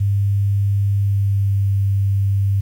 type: tone with pitch glide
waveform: sine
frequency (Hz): 100 to 98.62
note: G2 to G2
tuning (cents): +35 to +11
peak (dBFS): -14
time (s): 0-2.61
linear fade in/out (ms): 10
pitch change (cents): -24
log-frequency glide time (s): 1-1.72
effects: 8-bit